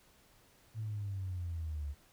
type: linear sweep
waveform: sine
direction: down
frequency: 112 to 69.3 Hz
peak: -35 dBFS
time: 0.74-1.95 s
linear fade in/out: 50 ms
effects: tanh soft clip ceiling -31 dBFS + pink hiss -65 dBFS RMS until 2.12 s